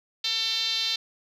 5% pulse tone with band-pass filter, 448.5 Hz, A4, 33 cents sharp, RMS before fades -27 dBFS, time 0.24-0.96 s, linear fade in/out 5 ms, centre 3900 Hz, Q 4.1, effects none

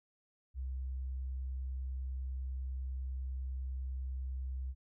sine tone, 65 Hz, C2, 11 cents flat, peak -36 dBFS, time 0.54-4.75 s, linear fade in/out 50 ms, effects none

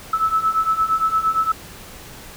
sine beating tone pair, 1301 / 1309.7 Hz, E6 / E6, -23 / -12 cents, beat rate 8.7 Hz, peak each -21 / -18 dBFS, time 0.13-1.52 s, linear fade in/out 5 ms, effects pink hiss -39 dBFS RMS until 2.36 s

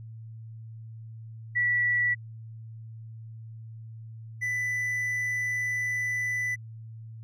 sine / triangle tone pair in turn, 1951 / 1989.7 Hz, B6 / B6, -22 / +12 cents, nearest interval unison, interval 34 cents, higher second, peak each -22 / -25 dBFS, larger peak first, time 1.55-2.15 / 4.41-6.56 s, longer second, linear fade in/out 20 ms, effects added 112 Hz sine -40 dBFS peak until 7.23 s

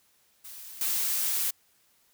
blue noise with level steps, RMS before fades -44 / -28 dBFS, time 0.44-1.51 s, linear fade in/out 10 ms, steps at 0.81 s, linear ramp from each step 2 ms, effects white hiss -66 dBFS RMS until 2.13 s

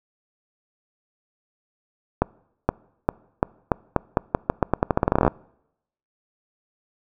accelerating click train, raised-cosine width 1 ms, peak -3 dBFS, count 24, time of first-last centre 2.22-5.279 s, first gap 470 ms, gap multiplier 0.85, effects noise-tail reverb RT60 0.8 s tail -25 dB re dry

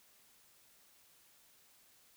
silence, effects white hiss -66 dBFS RMS until 2.16 s

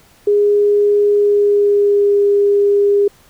sine tone with pitch glide, 411.3 to 405.2 Hz, G#4 to G#4, -17 to -43 cents, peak -9 dBFS, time 0.27-3.08 s, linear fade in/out 5 ms, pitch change -26 cents, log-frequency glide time 1.11-2.21 s, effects pink hiss -49 dBFS RMS until 3.29 s

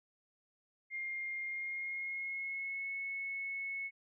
sine tone with pitch glide, 2119 to 2198 Hz, C7 to C#7, +21 to -15 cents, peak -37 dBFS, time 0.9-3.91 s, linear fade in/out 50 ms, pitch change +64 cents, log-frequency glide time 1.46-2.9 s, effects none

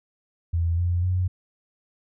sine tone with pitch steps, 84.2 / 87.67 / 91.29 Hz, E2 / F2 / F#2, +37 / +7 / -23 cents, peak -20 dBFS, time 0.53-1.28 s, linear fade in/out 10 ms, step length 250 ms, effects none

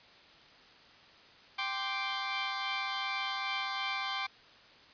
15% pulse chord, G suspended fourth, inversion none, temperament equal, 784 / 1046.5 / 1174.7 Hz, G5 / C6 / D6, 0 / 0 / 0 cents, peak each -31 dBFS, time 1.58-4.27 s, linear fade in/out 10 ms, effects white hiss -57 dBFS RMS until 4.93 s + resampled to 11025 Hz

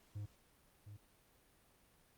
triangle tone with echo, 103.2 Hz, G#2, 10 cents flat, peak -40 dBFS, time 0.15-0.26 s, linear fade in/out 10 ms, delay 710 ms, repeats 1, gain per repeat -8 dB, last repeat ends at 0.97 s, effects pink hiss -70 dBFS RMS until 2.17 s + Opus 48 kbps

